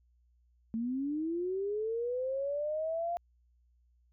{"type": "linear sweep", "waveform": "sine", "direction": "up", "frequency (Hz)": [220, 700], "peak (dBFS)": -31, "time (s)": [0.74, 3.17], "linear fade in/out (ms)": 0, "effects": ["added 60 Hz sine -65 dBFS peak until 4.12 s"]}